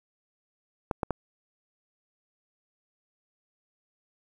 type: clicks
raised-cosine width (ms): 1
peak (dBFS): -13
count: 3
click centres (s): 0.912 / 1.032 / 1.107
effects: 8-bit